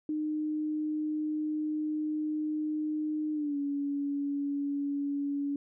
sine tone with pitch glide, 305.8 to 283.7 Hz, D#4 to C#4, -30 to +40 cents, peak -29 dBFS, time 0.09-5.56 s, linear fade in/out 2 ms, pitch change -130 cents, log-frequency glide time 3.33-3.57 s, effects none

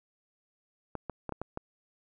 clicks, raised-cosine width 1 ms, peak -21 dBFS, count 6, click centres 0.953 / 1.097 / 1.293 / 1.323 / 1.416 / 1.574 s, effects none

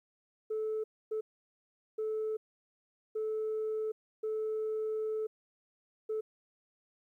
sine tone bursts at uneven times, 435 Hz, A4, 20 cents flat, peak -30 dBFS, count 6, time 0.5-0.84 / 1.11-1.21 / 1.98-2.37 / 3.15-3.92 / 4.23-5.27 / 6.09-6.21 s, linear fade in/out 10 ms, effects tanh soft clip ceiling -29 dBFS + 12-bit

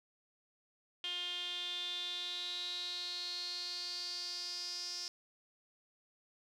sawtooth tone with band-pass filter sweep, 354.5 Hz, F4, 26 cents sharp, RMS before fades -41 dBFS, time 1.04-5.08 s, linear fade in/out 0 ms, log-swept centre 3200 to 5200 Hz, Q 9.6, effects none

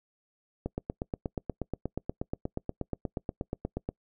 click train, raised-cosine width 2 ms, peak -18 dBFS, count 28, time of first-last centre 0.66-3.89 s, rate 8.36 Hz, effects noise-tail reverb RT60 0.1 s tail -25 dB re dry

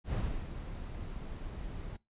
brown noise with ADSR envelope, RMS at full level -32 dBFS, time 0.04-1.97 s, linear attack 93 ms, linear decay 320 ms, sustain -9 dB, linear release 12 ms, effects noise-tail reverb RT60 0.2 s tail -21 dB re dry + resampled to 8000 Hz

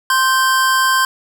square tone pair together, 1050 / 1559.5 Hz, C6 / G6, +6 / -9 cents, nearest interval perfect fifth, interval 685 cents, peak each -15 / -16 dBFS, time 0.1-1.05 s, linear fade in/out 2 ms, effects none

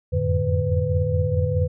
sine tone cluster, 86.3 / 91 / 107.6 / 147.6 / 501 Hz, F2 / F#2 / A2 / D3 / B4, -20 / -28 / -38 / +9 / +25 cents, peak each -25 dBFS, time 0.12-1.68 s, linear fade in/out 20 ms, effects none

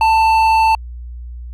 sine tone with hard clipping, 888 Hz, A5, 16 cents sharp, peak -11 dBFS, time 0.01-0.75 s, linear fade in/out 2 ms, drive 8 dB, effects added 60 Hz sine -27 dBFS peak until 1.53 s

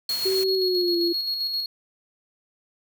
white noise, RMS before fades -35 dBFS, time 0.09-0.44 s, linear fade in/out 5 ms
triangle tone with tremolo, 4314 Hz, C#8, 48 cents flat, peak -22 dBFS, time 0.09-1.66 s, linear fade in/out 2 ms, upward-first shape square, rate 7.6 Hz, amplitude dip 35%
sine tone with pitch glide, 381.2 to 343.6 Hz, G4 to F4, -48 to -28 cents, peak -21 dBFS, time 0.25-1.13 s, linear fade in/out 10 ms, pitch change -180 cents, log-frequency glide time 0.54-0.97 s
effects none

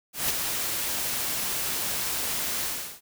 white noise with ADSR envelope, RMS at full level -24 dBFS, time 0.13-3.01 s, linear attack 170 ms, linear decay 7 ms, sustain -5 dB, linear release 370 ms, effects none

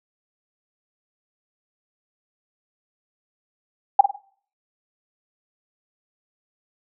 sine tone with echo, 801 Hz, G5, 37 cents sharp, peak -5 dBFS, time 3.99-4.01 s, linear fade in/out 5 ms, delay 51 ms, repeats 3, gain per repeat -10 dB, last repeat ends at 4.163 s, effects noise-tail reverb RT60 0.5 s tail -19 dB re dry

